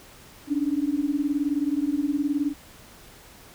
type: beating tone pair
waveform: sine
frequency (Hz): 280 / 299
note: C#4 / D4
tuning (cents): +18 / +31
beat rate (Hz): 19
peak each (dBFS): -25 / -25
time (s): 0.47-2.54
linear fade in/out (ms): 50
effects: pink hiss -49 dBFS RMS until 3.54 s